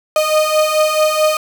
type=beating tone pair; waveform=35% pulse; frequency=614 / 618.6 Hz; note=D#5 / D#5; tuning=-23 / -10 cents; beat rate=4.6 Hz; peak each=-15 / -12 dBFS; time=0.16-1.37 s; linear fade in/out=2 ms; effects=none